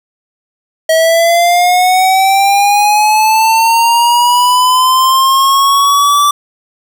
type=linear sweep; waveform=square; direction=up; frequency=639 to 1167 Hz; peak=-7 dBFS; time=0.89-6.31 s; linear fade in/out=5 ms; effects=8-bit